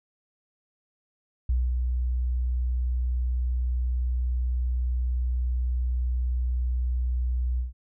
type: tone with ADSR envelope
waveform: sine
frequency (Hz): 61.74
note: B1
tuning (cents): 0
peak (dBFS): -20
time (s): 1.49-7.73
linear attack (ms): 5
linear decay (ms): 220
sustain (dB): -3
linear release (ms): 140
effects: none